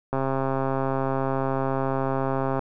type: click train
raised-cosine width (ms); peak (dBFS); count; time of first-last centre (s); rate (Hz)
1; -12; 331; 0.13-2.593; 134
effects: none